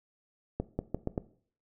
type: accelerating click train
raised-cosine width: 2 ms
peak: -17 dBFS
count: 5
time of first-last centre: 0.6-1.178 s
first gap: 190 ms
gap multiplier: 0.82
effects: noise-tail reverb RT60 0.5 s tail -17 dB re dry